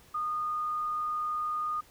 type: tone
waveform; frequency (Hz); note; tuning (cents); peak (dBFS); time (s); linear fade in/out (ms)
sine; 1227; D#6; -25; -29; 0.14-1.81; 10
effects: pink hiss -58 dBFS RMS until 1.9 s